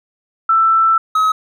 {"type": "tone pair in turn", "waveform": ["sine", "triangle"], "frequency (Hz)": [1329, 1276.7], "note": ["E6", "D#6"], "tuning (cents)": [14, 44], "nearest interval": "minor second", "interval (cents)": 70, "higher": "first", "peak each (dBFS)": -9, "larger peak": "neither", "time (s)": [[0.49, 0.98], [1.15, 1.32]], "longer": "first", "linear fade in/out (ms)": 5, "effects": []}